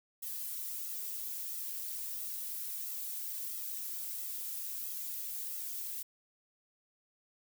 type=noise with flanger; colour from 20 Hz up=violet; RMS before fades=-40 dBFS; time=0.22-6.03 s; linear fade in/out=10 ms; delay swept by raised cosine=1.5 to 3.1 ms; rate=1.5 Hz; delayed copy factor=+1; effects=none